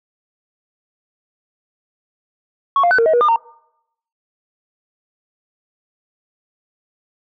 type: tone with pitch steps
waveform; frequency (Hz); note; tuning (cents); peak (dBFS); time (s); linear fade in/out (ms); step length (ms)
sine; 1110 / 699 / 1510 / 460.4 / 635 / 482.1 / 1207 / 917; C#6 / F5 / F#6 / A#4 / D#5 / B4 / D6 / A#5; +2 / +1 / +35 / -22 / +35 / -42 / +47 / -29; -9; 2.76-3.36; 2; 75
effects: noise-tail reverb RT60 0.8 s tail -25 dB re dry + tanh soft clip ceiling -8 dBFS